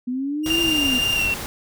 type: linear two-way sweep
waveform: sine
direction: up then down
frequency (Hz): 243.5 to 340 to 243.5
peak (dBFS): -22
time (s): 0.07-0.99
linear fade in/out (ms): 10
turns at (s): 0.61
type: tone with tremolo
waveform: sawtooth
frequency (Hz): 2823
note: F7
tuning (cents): +18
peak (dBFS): -23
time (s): 0.43-1.29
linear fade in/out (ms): 50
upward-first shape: square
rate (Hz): 12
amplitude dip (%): 25
type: noise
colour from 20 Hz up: pink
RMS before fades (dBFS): -30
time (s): 0.46-1.46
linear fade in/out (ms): 0
type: tone with pitch glide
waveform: sine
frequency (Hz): 2794 to 2727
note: F7 to F7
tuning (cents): 0 to -42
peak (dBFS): -19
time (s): 0.5-1.34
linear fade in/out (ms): 2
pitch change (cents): -42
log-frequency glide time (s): 1.15-1.2
effects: none